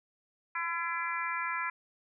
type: harmonic tone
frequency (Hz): 337.7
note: E4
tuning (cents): +42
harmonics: 3 / 4 / 5 / 6 / 7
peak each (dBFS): -36 / -37 / -38 / -39 / -39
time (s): 0.55-1.7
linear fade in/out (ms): 5
effects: none